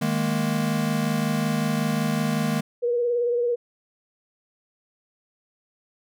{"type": "chord", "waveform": "square", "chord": "D# suspended fourth", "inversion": "none", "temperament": "equal", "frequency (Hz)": [155.56, 207.7, 233.1], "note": ["D#3", "G#3", "A#3"], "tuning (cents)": [0, 0, 0], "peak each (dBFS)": -27, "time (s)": [0.01, 2.61], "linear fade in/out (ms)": 10}
{"type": "tone with vibrato", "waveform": "sine", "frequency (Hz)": 480, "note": "B4", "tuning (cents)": -49, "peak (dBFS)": -20, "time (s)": [2.82, 3.56], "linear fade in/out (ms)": 20, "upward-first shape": "sine", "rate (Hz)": 18, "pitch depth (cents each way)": 33}
{"effects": []}